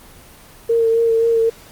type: tone with vibrato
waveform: sine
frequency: 457.3 Hz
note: A#4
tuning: 33 cents flat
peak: -12 dBFS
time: 0.69-1.5 s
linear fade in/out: 10 ms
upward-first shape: sine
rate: 3.8 Hz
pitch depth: 21 cents each way
effects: pink hiss -43 dBFS RMS until 1.71 s + Opus 24 kbps